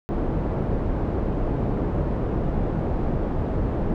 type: low-pass noise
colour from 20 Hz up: pink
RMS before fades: -24 dBFS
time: 0.09-3.94 s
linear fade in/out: 0 ms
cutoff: 580 Hz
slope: 12 dB/octave
effects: none